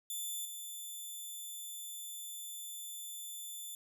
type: tone with level steps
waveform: 5% pulse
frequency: 3520 Hz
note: A7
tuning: in tune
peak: -30 / -35 dBFS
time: 0.1-3.75 s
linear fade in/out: 2 ms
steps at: 0.45 s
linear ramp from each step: 2 ms
effects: none

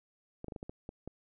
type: clicks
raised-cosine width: 2 ms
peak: -28 dBFS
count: 8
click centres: 0.444 / 0.483 / 0.522 / 0.562 / 0.629 / 0.695 / 0.891 / 1.076 s
effects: none

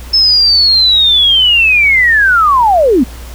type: linear sweep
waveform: sine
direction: down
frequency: 5270 to 220 Hz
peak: -5 dBFS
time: 0.13-3.04 s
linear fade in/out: 10 ms
effects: added 60 Hz sine -26 dBFS peak until 3.34 s + pink hiss -34 dBFS RMS until 3.34 s

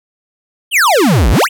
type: exponential two-way sweep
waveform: square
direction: down then up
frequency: 3300 to 46.26 to 3300 Hz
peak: -8 dBFS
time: 0.71-1.49 s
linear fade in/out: 50 ms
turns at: 1.3 s
effects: none

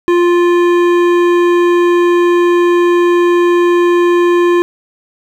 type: tone with hard clipping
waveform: triangle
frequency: 349.2 Hz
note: F4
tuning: in tune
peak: -9 dBFS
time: 0.08-4.62 s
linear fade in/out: 0 ms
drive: 17 dB
effects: none

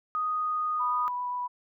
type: tone with pitch glide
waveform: sine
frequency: 1244.5 to 1235.2 Hz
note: D#6 to D#6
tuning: 0 to -13 cents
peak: -26 dBFS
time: 0.15-1.08 s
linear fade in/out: 0 ms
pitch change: -13 cents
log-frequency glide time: 0.29-0.8 s
type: tone with vibrato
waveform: sine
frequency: 986 Hz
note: B5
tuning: 3 cents flat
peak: -29 dBFS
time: 0.79-1.48 s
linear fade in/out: 20 ms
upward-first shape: triangle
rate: 7.6 Hz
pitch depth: 9 cents each way
effects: none

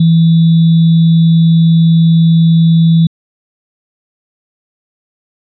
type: tone with sample-and-hold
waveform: sine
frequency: 164.81 Hz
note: E3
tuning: in tune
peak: -4 dBFS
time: 0-3.07 s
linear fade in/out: 5 ms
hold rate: 3675 Hz
effects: resampled to 11025 Hz

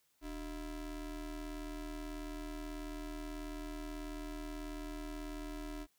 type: ring-modulated tone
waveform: square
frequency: 167.2 Hz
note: E3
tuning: 25 cents sharp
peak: -39 dBFS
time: 0.21-5.87 s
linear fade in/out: 50 ms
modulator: 128 Hz
effects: white hiss -75 dBFS RMS until 5.98 s

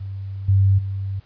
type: tone with level steps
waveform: sine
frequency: 97.4 Hz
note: G2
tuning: 11 cents flat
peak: -27 / -12 / -23 dBFS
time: 0-1.2 s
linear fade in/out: 10 ms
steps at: 0.48 / 0.78 s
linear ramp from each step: 10 ms
effects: pink hiss -57 dBFS RMS until 1.25 s + resampled to 11025 Hz

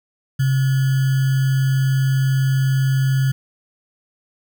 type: tone with sample-and-hold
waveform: sine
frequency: 133.7 Hz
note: C3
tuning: 38 cents sharp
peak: -14 dBFS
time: 0.39-3.32 s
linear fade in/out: 10 ms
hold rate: 1575 Hz
effects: none

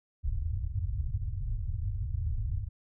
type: low-pass noise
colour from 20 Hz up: white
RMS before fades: -32 dBFS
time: 0.23-2.69 s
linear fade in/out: 20 ms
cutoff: 110 Hz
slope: 48 dB/octave
effects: none

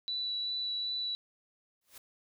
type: tone with vibrato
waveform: sine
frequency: 3951 Hz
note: B7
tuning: in tune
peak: -32 dBFS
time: 0.08-1.15 s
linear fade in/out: 0 ms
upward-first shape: sine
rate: 2.6 Hz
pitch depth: 9 cents each way
type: noise with exponential growth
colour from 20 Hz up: white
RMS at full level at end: -46 dBFS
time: 1.81-1.98 s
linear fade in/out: 5 ms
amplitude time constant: 35 ms
effects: none

